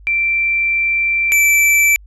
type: tone pair in turn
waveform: sine / square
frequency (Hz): 2349 / 2327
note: D7 / D7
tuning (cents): 0 / -17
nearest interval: unison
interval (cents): 17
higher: first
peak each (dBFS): -13 / -10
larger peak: second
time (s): 0.07-1.32 / 1.32-1.96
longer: first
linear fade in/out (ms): 0
effects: added 50 Hz sine -38 dBFS peak until 2.06 s + resampled to 32000 Hz